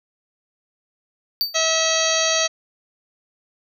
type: tone with exponential decay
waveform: square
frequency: 4598 Hz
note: D8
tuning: 37 cents flat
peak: -15 dBFS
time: 1.41-1.61 s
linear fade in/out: 0 ms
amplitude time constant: 42 ms
type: harmonic tone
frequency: 646 Hz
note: E5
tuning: 35 cents flat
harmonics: 1 / 2 / 3 / 4 / 5 / 6 / 7 / 9 / 10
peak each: -23 / -28 / -27 / -28 / -27 / -26 / -25 / -25 / -26 dBFS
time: 1.54-2.48 s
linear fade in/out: 20 ms
effects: none